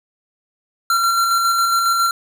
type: tone with tremolo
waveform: square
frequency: 1367 Hz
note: F6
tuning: 37 cents flat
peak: -14 dBFS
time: 0.9-2.11 s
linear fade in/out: 2 ms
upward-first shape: square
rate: 7.3 Hz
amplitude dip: 25%
effects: none